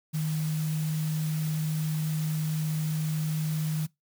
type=tone in noise; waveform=sine; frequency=155.56 Hz; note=D#3; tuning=in tune; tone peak=-26 dBFS; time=0.13-3.87 s; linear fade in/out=20 ms; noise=white; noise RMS=-42 dBFS; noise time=0.13-3.87 s; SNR=+13 dB; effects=noise-tail reverb RT60 0.2 s tail -24 dB re dry